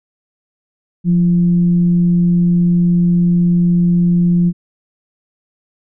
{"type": "tone with frequency modulation", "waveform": "sine", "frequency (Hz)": 174.61, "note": "F3", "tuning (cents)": 0, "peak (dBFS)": -9, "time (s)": [1.04, 4.53], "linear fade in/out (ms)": 50, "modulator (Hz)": 164, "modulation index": 0.21, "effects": []}